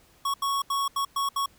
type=tone bursts at uneven times; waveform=square; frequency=1108.7 Hz; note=C#6; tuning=in tune; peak=-25 dBFS; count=6; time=0.25-0.34 / 0.42-0.62 / 0.7-0.88 / 0.96-1.05 / 1.16-1.29 / 1.36-1.46 s; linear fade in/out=5 ms; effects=pink hiss -59 dBFS RMS until 1.58 s